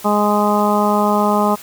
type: harmonic tone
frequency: 207.7 Hz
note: G#3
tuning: in tune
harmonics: 1 / 2 / 3 / 4 / 5 / 6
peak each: -17 / -21 / -20 / -19 / -20 / -22 dBFS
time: 0.04-1.56 s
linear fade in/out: 20 ms
effects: white hiss -37 dBFS RMS until 1.62 s

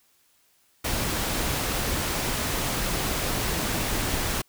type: noise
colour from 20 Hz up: pink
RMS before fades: -27 dBFS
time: 0.84-4.42 s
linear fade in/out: 10 ms
effects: white hiss -64 dBFS RMS until 4.48 s

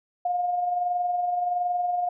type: tone with amplitude modulation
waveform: sine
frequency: 712 Hz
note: F5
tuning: 33 cents sharp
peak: -21 dBFS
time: 0.25-2.09 s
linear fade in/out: 5 ms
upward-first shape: sine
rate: 21.4 Hz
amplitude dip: 40%
effects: none

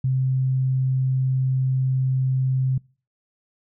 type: tone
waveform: sine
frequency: 130.81 Hz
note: C3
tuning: in tune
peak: -18 dBFS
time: 0.04-2.78 s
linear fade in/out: 5 ms
effects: noise-tail reverb RT60 0.4 s tail -26 dB re dry

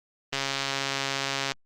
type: click train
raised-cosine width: 0.2 ms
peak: -10 dBFS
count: 164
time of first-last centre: 0.33-1.52 s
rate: 137 Hz
effects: Opus 24 kbps

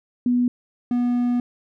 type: tone pair in turn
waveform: sine / triangle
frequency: 245.4 / 243.6 Hz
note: B3 / B3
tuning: -11 / -24 cents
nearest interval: unison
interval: 13 cents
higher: first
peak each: -16 dBFS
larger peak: neither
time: 0.26-0.48 / 0.91-1.4 s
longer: second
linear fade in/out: 2 ms
effects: none

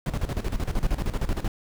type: noise with tremolo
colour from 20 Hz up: brown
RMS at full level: -24 dBFS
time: 0.06-1.48 s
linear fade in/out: 2 ms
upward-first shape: square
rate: 13 Hz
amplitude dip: 75%
effects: none

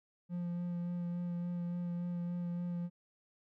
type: tone with vibrato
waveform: triangle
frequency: 174.61 Hz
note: F3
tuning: in tune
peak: -33 dBFS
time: 0.29-2.9 s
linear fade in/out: 50 ms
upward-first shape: sine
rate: 3.5 Hz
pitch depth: 14 cents each way
effects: none

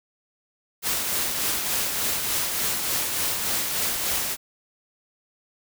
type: noise with tremolo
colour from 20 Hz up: white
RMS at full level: -24 dBFS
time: 0.82-4.37 s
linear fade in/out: 50 ms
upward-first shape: triangle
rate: 3.4 Hz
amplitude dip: 40%
effects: none

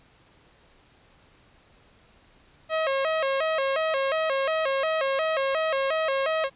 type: tone with vibrato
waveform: sawtooth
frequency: 587.3 Hz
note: D5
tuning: in tune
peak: -19 dBFS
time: 2.69-6.5 s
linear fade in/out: 50 ms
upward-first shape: square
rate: 2.8 Hz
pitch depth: 140 cents each way
effects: pink hiss -58 dBFS RMS until 6.55 s + resampled to 8000 Hz

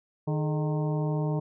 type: harmonic tone with a mistuned harmonic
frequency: 153.2 Hz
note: D#3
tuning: 27 cents flat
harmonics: 1 / 2 / 3 / 4 / 5 / 6 / 7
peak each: -26 / -35 / -35 / -38 / -43 / -41 / -48 dBFS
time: 0.27-1.4 s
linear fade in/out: 10 ms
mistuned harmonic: 3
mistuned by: -120 cents
effects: none

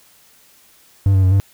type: tone with pitch steps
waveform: triangle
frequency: 97.9 / 95.4 / 93.1 / 98.1 Hz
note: G2 / G2 / F#2 / G2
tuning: -2 / -47 / +11 / +2 cents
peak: -8 dBFS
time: 1.06-1.4 s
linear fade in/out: 0 ms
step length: 85 ms
effects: white hiss -51 dBFS RMS until 1.53 s

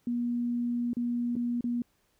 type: tone with dropouts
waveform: sine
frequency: 240 Hz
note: B3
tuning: 49 cents flat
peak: -27 dBFS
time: 0.07-1.82 s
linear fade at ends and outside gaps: 2 ms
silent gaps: 0.933-0.968 / 1.355-1.364 / 1.609-1.641 s
effects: pink hiss -71 dBFS RMS until 2.19 s

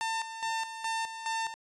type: tone with tremolo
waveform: sawtooth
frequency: 899 Hz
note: A5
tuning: 37 cents sharp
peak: -26 dBFS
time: 0.01-1.54 s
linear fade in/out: 0 ms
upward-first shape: square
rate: 2.4 Hz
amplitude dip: 65%
effects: resampled to 22050 Hz

